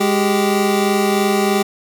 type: tone pair together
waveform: 25% pulse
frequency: 205.4 / 387.7 Hz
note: G#3 / G4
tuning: -19 / -19 cents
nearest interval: major seventh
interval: 1100 cents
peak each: -13 dBFS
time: 0-1.63 s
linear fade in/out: 10 ms
effects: none